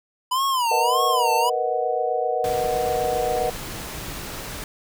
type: tone with vibrato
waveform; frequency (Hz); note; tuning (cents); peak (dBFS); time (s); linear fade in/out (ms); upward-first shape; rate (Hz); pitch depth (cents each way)
square; 987.8; B5; 0; -20; 0.31-1.5; 10; sine; 1.7; 180
type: chord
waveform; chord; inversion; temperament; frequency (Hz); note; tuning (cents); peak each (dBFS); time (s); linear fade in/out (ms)
sine; B major seventh; third; equal; 466.2 / 493.9 / 622.3 / 740; A#4 / B4 / D#5 / F#5; 0 / 0 / 0 / 0; -27 / -26 / -28 / -24; 0.71-3.5; 5
type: noise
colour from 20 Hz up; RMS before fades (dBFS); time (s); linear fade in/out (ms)
pink; -33; 2.44-4.64; 2
effects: none